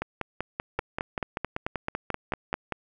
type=two click trains; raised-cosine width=0.5 ms; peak=-13 / -14 dBFS; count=9 / 15; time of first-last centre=0.79-2.541 / 0.02-2.723 s; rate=4.57 / 5.18 Hz; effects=none